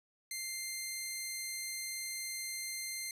10% pulse tone, 2093 Hz, C7, in tune, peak -29 dBFS, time 0.31-3.11 s, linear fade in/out 2 ms, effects resampled to 32000 Hz

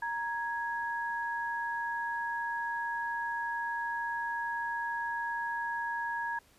sine tone pair together, 934.4 / 1661.2 Hz, A#5 / G#6, +4 / 0 cents, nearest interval minor seventh, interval 996 cents, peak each -34 / -35 dBFS, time 0.02-6.39 s, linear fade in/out 5 ms, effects pink hiss -63 dBFS RMS until 6.58 s + resampled to 32000 Hz

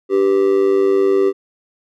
triangle tone with amplitude modulation, 390.7 Hz, G4, 6 cents flat, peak -6 dBFS, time 0.09-1.33 s, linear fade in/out 50 ms, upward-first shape sine, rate 99.9 Hz, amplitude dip 75%, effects none

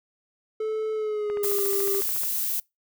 triangle tone with pitch glide, 435.6 to 397.1 Hz, A4 to G4, -17 to +22 cents, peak -23 dBFS, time 0.6-2.01 s, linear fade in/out 5 ms, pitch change -161 cents, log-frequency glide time 0.93-1.68 s
click train, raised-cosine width 0.5 ms, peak -24 dBFS, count 14, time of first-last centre 1.3-2.235 s, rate 13.9 Hz
violet noise, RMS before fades -27 dBFS, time 1.43-2.6 s, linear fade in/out 5 ms
effects noise-tail reverb RT60 0.2 s tail -25 dB re dry

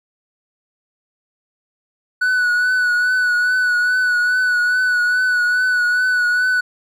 triangle tone with vibrato, 1480 Hz, F#6, in tune, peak -12 dBFS, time 2.21-6.61 s, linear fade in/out 10 ms, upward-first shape triangle, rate 2.4 Hz, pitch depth 37 cents each way, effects none

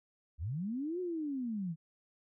sine linear two-way sweep, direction up then down, 62.9 to 370 to 153.8 Hz, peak -34 dBFS, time 0.38-1.76 s, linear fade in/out 50 ms, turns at 1 s, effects none

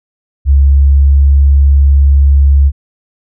sine tone with pitch glide, 69.3 to 69.7 Hz, C#2 to C#2, 0 to +10 cents, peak -3 dBFS, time 0.45-2.72 s, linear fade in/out 50 ms, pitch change +10 cents, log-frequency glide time 0.58-1.26 s, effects none

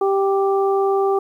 harmonic tone, 391.8 Hz, G4, 1 cent flat, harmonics 1 / 2 / 3, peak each -16 / -22 / -26 dBFS, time 0.01-1.19 s, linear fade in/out 5 ms, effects 9-bit

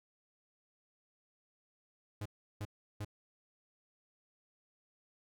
45% pulse tone bursts, 103.83 Hz, G#2, in tune, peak -38 dBFS, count 3, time 2.21-3.048 s, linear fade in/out 5 ms, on 46 ms, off 350 ms, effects none

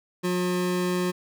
square tone pair together, 180 / 359.3 Hz, F#3 / F4, -47 / +49 cents, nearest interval octave, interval 1196 cents, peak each -27 dBFS, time 0.23-1.12 s, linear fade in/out 20 ms, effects none

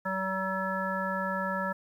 harmonic tone, 190 Hz, F#3, 46 cents sharp, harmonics 1 / 3 / 5 / 7 / 9, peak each -35 / -35 / -35 / -35 / -35 dBFS, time 0.05-1.73 s, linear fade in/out 10 ms, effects 10-bit

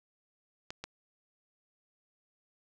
clicks, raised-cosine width 0.2 ms, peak -22 dBFS, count 2, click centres 0.705 / 0.84 s, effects none

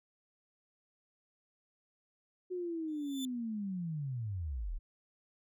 sine linear sweep, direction down, 369.1 to 30.2 Hz, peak -35 dBFS, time 2.5-4.79 s, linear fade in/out 20 ms
sawtooth tone with exponential growth, 3520 Hz, A7, in tune, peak -35 dBFS, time 2.88-3.25 s, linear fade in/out 1 ms, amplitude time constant 80 ms
effects none

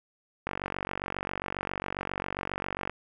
click train, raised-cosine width 0.5 ms, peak -16 dBFS, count 116, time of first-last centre 0.47-2.896 s, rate 47.4 Hz, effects none

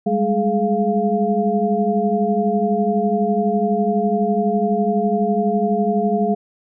sine tone cluster, 197.9 / 209.9 / 421.7 / 696 Hz, G3 / G#3 / G#4 / F5, +17 / +19 / +26 / -6 cents, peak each -21 dBFS, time 0.06-6.35 s, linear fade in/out 10 ms, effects none

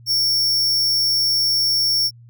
45% pulse tone, 5470 Hz, F8, 37 cents flat, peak -16 dBFS, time 0.06-2.11 s, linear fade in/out 50 ms, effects added 118 Hz sine -42 dBFS peak until 2.29 s

